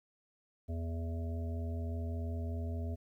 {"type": "harmonic tone with a mistuned harmonic", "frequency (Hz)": 83.2, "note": "E2", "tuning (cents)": 17, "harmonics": [1, 3, 5, 7, 8], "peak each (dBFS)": [-35, -44, -50, -53, -50], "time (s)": [0.68, 2.96], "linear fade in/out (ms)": 20, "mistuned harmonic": 3, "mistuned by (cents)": -36, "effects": ["12-bit"]}